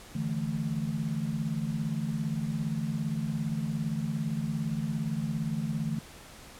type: chord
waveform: sine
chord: D suspended second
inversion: none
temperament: equal with one note detuned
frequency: 147.34 / 164.81 / 220 Hz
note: D3 / E3 / A3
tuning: +6 / 0 / 0 cents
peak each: -33 dBFS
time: 0.15-5.99 s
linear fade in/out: 5 ms
effects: pink hiss -49 dBFS RMS until 6.59 s + low-pass 12000 Hz 12 dB/octave